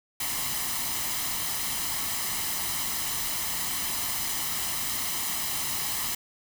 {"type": "noise with comb filter", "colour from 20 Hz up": "white", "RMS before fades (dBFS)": -30, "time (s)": [0.2, 6.15], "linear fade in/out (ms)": 5, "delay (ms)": 0.99, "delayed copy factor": 0.55, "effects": []}